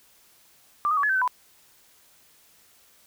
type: tone with pitch steps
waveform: sine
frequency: 1182 / 1250 / 1134 / 1705 / 1549 / 1521 / 999 Hz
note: D6 / D#6 / C#6 / G#6 / G6 / F#6 / B5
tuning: +11 / +8 / +39 / +45 / -21 / +47 / +20 cents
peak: -20 dBFS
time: 0.85-1.277 s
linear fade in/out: 0 ms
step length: 61 ms
effects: white hiss -58 dBFS RMS until 3.06 s